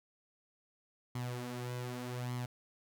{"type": "tone with flanger", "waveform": "sawtooth", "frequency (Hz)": 123.47, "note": "B2", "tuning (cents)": 0, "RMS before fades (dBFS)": -40, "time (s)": [1.15, 2.46], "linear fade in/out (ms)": 5, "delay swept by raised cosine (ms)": [0.94, 6.14], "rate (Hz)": 0.84, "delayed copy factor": 0.6, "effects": []}